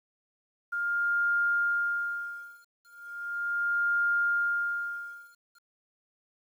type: tone with tremolo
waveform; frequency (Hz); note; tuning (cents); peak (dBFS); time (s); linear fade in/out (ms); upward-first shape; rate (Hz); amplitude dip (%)
sine; 1406; F6; +11; -23; 0.72-5.59; 10; sine; 0.37; 100
effects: 10-bit